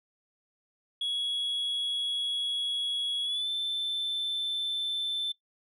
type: tone with pitch glide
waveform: sine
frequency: 3344 to 3537 Hz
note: G#7 to A7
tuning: +11 to +8 cents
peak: -26 dBFS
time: 1.01-5.32 s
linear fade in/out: 5 ms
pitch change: +97 cents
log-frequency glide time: 3.23-3.48 s
effects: noise-tail reverb RT60 0.1 s tail -18 dB re dry + tanh soft clip ceiling -27 dBFS